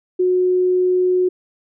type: tone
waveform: sine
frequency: 365.1 Hz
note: F#4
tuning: 23 cents flat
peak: -13 dBFS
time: 0.19-1.29 s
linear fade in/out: 10 ms
effects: none